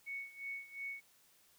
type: tone with tremolo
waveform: sine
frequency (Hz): 2219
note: C#7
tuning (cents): +1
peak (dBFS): -39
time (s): 0.06-1.01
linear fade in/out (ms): 20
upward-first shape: sine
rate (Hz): 2.8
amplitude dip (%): 85
effects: white hiss -68 dBFS RMS until 1.58 s